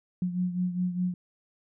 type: beating tone pair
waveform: sine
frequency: 179.3 / 184.2 Hz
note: F3 / F#3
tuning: +46 / -7 cents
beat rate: 4.9 Hz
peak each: -27 / -33 dBFS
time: 0.22-1.14 s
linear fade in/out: 2 ms
effects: none